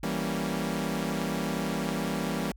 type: chord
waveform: sawtooth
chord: E diminished seventh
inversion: none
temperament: equal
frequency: 164.81 / 196 / 233.1 / 277.2 Hz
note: E3 / G3 / Bb3 / Db4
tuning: 0 / 0 / 0 / 0 cents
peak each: -30 / -29 / -30 / -32 dBFS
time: 0.03-2.52 s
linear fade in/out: 5 ms
effects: added 50 Hz sine -47 dBFS peak until 2.56 s